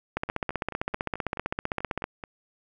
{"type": "two click trains", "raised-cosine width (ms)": 0.5, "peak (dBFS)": [-12, -21], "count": [30, 10], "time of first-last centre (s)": [[0.17, 2.041], [0.29, 2.238]], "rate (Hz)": [15.5, 4.62], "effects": []}